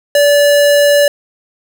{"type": "tone", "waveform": "square", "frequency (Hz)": 578, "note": "D5", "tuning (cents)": -28, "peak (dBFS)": -7, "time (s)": [0.15, 1.08], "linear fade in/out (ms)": 2, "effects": []}